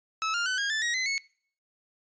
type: tone with pitch steps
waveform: sawtooth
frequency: 1300 / 1401.4 / 1510.7 / 1628.5 / 1755.5 / 1892.3 / 2040 / 2199 Hz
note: E6 / F6 / F#6 / G#6 / A6 / A#6 / C7 / C#7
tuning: -24 / +6 / +36 / -34 / -4 / +25 / -44 / -14 cents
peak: -23 dBFS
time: 0.22-1.18 s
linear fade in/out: 0 ms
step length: 120 ms
effects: noise-tail reverb RT60 0.5 s tail -22 dB re dry + resampled to 16000 Hz